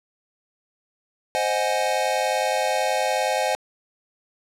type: chord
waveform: square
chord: Ab dominant seventh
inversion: first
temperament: equal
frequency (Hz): 523.3 / 622.3 / 740 / 830.6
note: C5 / Eb5 / Gb5 / Ab5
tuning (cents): 0 / 0 / 0 / 0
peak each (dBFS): -27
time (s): 1.35-3.55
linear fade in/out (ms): 0
effects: low-pass 11000 Hz 12 dB/octave